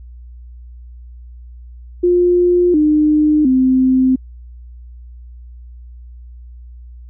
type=tone with pitch steps; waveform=sine; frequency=354.2 / 303.1 / 259.3 Hz; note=F4 / D#4 / C4; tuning=+24 / -45 / -15 cents; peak=-9 dBFS; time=2.03-4.16 s; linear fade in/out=10 ms; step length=710 ms; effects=added 60 Hz sine -33 dBFS peak until 7.09 s